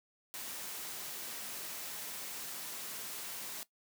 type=noise; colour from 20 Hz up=white; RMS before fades=-43 dBFS; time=0.34-3.63 s; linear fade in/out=0 ms; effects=noise-tail reverb RT60 0.1 s tail -17 dB re dry + high-pass 150 Hz 12 dB/octave